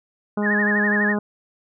harmonic tone, 207.5 Hz, G#3, 1 cent flat, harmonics 1 / 2 / 3 / 4 / 5 / 6 / 7, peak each -21 / -27 / -31 / -33 / -35 / -37 / -38 dBFS, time 0.37-1.19 s, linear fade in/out 5 ms
sine tone with vibrato, 1760 Hz, A6, in tune, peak -19 dBFS, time 0.42-1.16 s, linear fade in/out 50 ms, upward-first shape sine, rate 12 Hz, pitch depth 110 cents each way
effects none

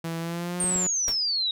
sawtooth tone with pitch glide, 165.4 to 182.47 Hz, E3 to F#3, +6 to -24 cents, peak -25 dBFS, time 0.04-0.87 s, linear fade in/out 5 ms, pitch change +170 cents, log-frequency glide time 0.19-0.71 s
sine exponential sweep, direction down, 8870 to 3765 Hz, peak -23 dBFS, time 0.6-1.51 s, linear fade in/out 2 ms
clicks, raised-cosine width 2 ms, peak -23 dBFS, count 2, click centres 0.642 / 0.76 s
pink noise with exponential decay, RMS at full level -30 dBFS, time 1.08-1.2 s, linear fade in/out 0 ms, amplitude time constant 25 ms
effects none

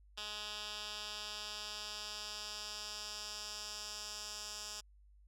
10% pulse tone with band-pass filter sweep, 210 Hz, G#3, 19 cents sharp, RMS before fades -45 dBFS, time 0.17-4.81 s, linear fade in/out 10 ms, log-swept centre 3900 to 6000 Hz, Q 2.1, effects added 50 Hz sine -60 dBFS peak until 5.27 s

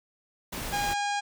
pink noise, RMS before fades -35 dBFS, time 0.52-0.94 s, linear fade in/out 10 ms
harmonic tone, 815 Hz, G#5, 33 cents flat, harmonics 1 / 2 / 3 / 4 / 5 / 6 / 7 / 8 / 9 / 10, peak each -28 / -34 / -38 / -40 / -42 / -44 / -45 / -46 / -47 / -48 dBFS, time 0.72-1.21 s, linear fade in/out 20 ms
effects none

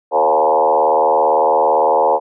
sine tone with frequency modulation, 698.5 Hz, F5, in tune, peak -10 dBFS, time 0.11-2.2 s, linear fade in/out 50 ms, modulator 77.8 Hz, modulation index 3.3, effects none

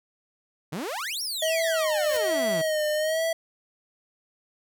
sawtooth exponential two-way sweep, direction up then down, 137.3 to 5710 to 150.6 Hz, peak -26 dBFS, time 0.72-2.62 s, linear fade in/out 10 ms, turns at 1.22 s
square tone with vibrato, 630 Hz, D#5, 21 cents sharp, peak -24 dBFS, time 1.42-3.33 s, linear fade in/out 5 ms, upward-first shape sine, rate 1.2 Hz, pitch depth 72 cents each way
white noise with exponential growth, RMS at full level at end -33 dBFS, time 1.91-2.17 s, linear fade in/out 0 ms, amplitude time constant 55 ms
effects none

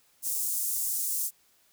pink high-pass noise, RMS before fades -30 dBFS, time 0.22-1.31 s, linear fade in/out 50 ms, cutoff 7500 Hz, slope 24 dB/octave, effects white hiss -65 dBFS RMS until 1.72 s

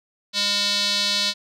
square tone with band-pass filter, 203 Hz, G#3, 39 cents flat, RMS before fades -22 dBFS, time 0.33-1.34 s, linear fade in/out 50 ms, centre 4200 Hz, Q 4, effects none

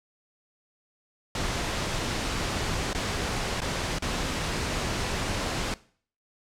pink noise with dropouts, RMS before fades -29 dBFS, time 1.35-5.74 s, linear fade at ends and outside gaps 2 ms, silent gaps 2.932-2.948 / 3.605-3.617 / 3.986-4.022 s, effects noise-tail reverb RT60 0.5 s tail -20 dB re dry + low-pass 7000 Hz 12 dB/octave

